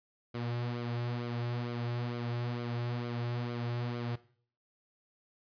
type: tone with flanger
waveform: sawtooth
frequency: 120 Hz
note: B2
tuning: 49 cents flat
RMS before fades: -36 dBFS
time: 0.34-4.16 s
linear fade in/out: 10 ms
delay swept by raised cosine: 1.1 to 4.4 ms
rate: 2.2 Hz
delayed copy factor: -0.55
effects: noise-tail reverb RT60 0.5 s tail -17 dB re dry + resampled to 11025 Hz